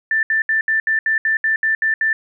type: tone bursts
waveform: sine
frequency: 1773 Hz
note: A6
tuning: 13 cents sharp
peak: -14 dBFS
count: 11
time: 0.11-2.13 s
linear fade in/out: 2 ms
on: 120 ms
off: 70 ms
effects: none